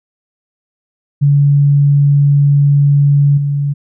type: tone with level steps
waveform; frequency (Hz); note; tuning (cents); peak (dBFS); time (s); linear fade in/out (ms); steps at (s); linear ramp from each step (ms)
sine; 142.7; D3; -49; -6 / -12; 1.21-3.74; 20; 3.37; 10
effects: none